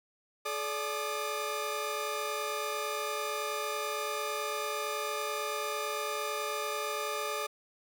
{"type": "tone cluster", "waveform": "sawtooth", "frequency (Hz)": [427.8, 581, 1211], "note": ["A4", "D5", "D#6"], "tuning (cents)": [-49, -19, -47], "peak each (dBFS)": [-34, -34, -32], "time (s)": [0.45, 7.47], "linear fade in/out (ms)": 10, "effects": []}